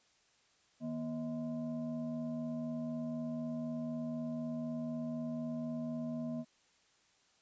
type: tone with frequency modulation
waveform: sine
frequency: 240 Hz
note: B3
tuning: 49 cents flat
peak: -36 dBFS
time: 0.8-6.45 s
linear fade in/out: 50 ms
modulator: 396 Hz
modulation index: 0.72
effects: white hiss -70 dBFS RMS until 7.41 s + resampled to 16000 Hz